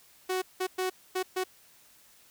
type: tone bursts at uneven times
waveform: sawtooth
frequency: 371.4 Hz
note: F#4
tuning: 7 cents sharp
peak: -24 dBFS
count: 5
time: 0.29-0.42 / 0.6-0.67 / 0.78-0.9 / 1.15-1.23 / 1.36-1.44 s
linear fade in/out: 10 ms
effects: white hiss -59 dBFS RMS until 2.3 s